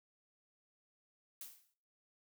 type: noise with exponential decay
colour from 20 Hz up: blue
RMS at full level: -45 dBFS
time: 1.41-1.74 s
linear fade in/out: 2 ms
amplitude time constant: 70 ms
effects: noise-tail reverb RT60 0.5 s tail -20 dB re dry